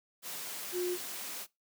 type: tone in noise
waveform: sine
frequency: 357.8 Hz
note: F4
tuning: 42 cents sharp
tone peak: -30 dBFS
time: 0.72-0.98 s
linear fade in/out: 50 ms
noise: white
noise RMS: -41 dBFS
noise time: 0.22-1.47 s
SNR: +8 dB
effects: noise-tail reverb RT60 0.2 s tail -21 dB re dry + high-pass 200 Hz 12 dB/octave